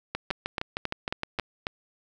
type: two click trains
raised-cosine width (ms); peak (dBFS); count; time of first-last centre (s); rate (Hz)
0.3; -13 / -12; 9 / 6; 0.15-1.388 / 0.31-1.669; 6.46 / 3.68
effects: none